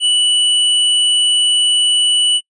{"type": "tone", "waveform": "square", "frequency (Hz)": 2960, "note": "F#7", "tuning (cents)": 0, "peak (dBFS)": -11, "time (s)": [0, 2.41], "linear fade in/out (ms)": 50, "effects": ["noise-tail reverb RT60 0.1 s tail -25 dB re dry", "resampled to 24000 Hz"]}